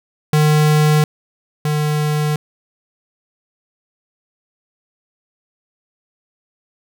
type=tone pair in turn; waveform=square; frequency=151.9 / 150.68 Hz; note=D#3 / D3; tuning=-41 / +45 cents; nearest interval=unison; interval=14 cents; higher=first; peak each=-11 / -16 dBFS; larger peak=first; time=0.33-1.04 / 1.65-2.36 s; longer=neither; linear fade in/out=2 ms; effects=none